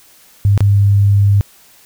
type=tone with dropouts; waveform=sine; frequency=100.6 Hz; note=G2; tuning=45 cents sharp; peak=-7 dBFS; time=0.45-1.41 s; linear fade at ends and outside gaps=0 ms; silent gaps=0.577-0.606 s; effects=white hiss -46 dBFS RMS until 1.85 s